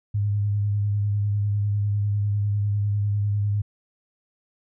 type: tone with vibrato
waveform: sine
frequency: 102.6 Hz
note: G#2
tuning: 21 cents flat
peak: -20 dBFS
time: 0.14-3.62 s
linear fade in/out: 10 ms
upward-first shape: square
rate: 10 Hz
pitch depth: 19 cents each way
effects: none